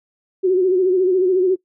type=tone with vibrato; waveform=sine; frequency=370 Hz; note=F#4; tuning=in tune; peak=-12 dBFS; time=0.43-1.56 s; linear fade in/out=20 ms; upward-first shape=sine; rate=14 Hz; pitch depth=62 cents each way; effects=noise-tail reverb RT60 0.1 s tail -19 dB re dry